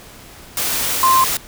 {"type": "tone in noise", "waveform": "sine", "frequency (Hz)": 1046.5, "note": "C6", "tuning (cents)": 0, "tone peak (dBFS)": -10, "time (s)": [1.03, 1.24], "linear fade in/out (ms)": 2, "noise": "white", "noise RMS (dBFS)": -20, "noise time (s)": [0.57, 1.37], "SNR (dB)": 7, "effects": ["pink hiss -40 dBFS RMS until 1.47 s"]}